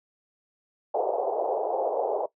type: band-pass noise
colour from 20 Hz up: pink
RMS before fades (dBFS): -27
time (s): 0.94-2.26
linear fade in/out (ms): 5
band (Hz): 420 to 820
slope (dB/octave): 48
effects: noise-tail reverb RT60 0.1 s tail -17 dB re dry